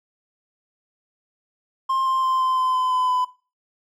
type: tone with pitch steps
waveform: triangle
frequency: 1059 / 1051.1 / 1043.2 / 1035.4 / 1027.7 / 1020 / 1012.3 / 1004.8 Hz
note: C6 / C6 / C6 / C6 / C6 / C6 / B5 / B5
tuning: +21 / +8 / -5 / -18 / -31 / -44 / +42 / +30 cents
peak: -17 dBFS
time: 1.89-3.25 s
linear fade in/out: 10 ms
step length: 170 ms
effects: noise-tail reverb RT60 0.3 s tail -17 dB re dry